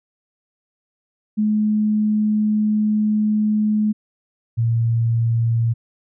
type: tone pair in turn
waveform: sine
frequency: 212.7 / 115.51 Hz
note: G#3 / A#2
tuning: +42 / -15 cents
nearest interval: major seventh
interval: 1057 cents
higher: first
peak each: -15 dBFS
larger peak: neither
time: 1.37-3.93 / 4.57-5.74 s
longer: first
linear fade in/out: 20 ms
effects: none